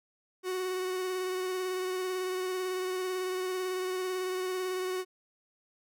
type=tone with vibrato; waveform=45% pulse; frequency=370 Hz; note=F#4; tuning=in tune; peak=-31 dBFS; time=0.43-5.05 s; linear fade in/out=50 ms; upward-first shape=sine; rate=18 Hz; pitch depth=21 cents each way; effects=none